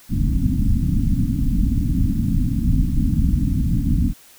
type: low-pass noise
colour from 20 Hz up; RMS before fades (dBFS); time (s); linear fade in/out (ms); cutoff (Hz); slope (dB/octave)
pink; -18; 0.09-4.14; 50; 290; 96
effects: white hiss -48 dBFS RMS until 4.38 s